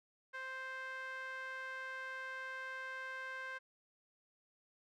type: tone with band-pass filter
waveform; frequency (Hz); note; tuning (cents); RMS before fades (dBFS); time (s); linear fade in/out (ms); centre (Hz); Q
sawtooth; 523.3; C5; 0; -45; 0.33-3.59; 20; 1600; 3.1
effects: none